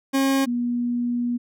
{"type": "tone pair in turn", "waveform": ["40% pulse", "sine"], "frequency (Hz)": [270.8, 241.3], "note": ["C#4", "B3"], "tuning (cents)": [-40, -40], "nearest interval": "major second", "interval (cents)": 200, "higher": "first", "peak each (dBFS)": [-17, -21], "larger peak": "first", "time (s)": [[0.13, 0.46], [0.46, 1.38]], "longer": "second", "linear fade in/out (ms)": 20, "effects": []}